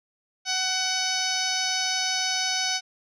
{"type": "tone with low-pass filter", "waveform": "10% pulse", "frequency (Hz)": 749, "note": "F#5", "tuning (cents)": 21, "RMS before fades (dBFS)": -26, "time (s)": [0.45, 2.81], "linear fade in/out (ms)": 50, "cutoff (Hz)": 5900, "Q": 5.9, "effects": []}